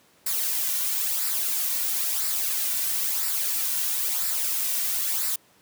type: noise with flanger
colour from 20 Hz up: blue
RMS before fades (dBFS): -26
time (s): 0.26-5.36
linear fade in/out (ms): 5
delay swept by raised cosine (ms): 0.31 to 2.41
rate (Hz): 1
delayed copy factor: -0.55
effects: pink hiss -59 dBFS RMS until 5.61 s + high-pass 150 Hz 12 dB/octave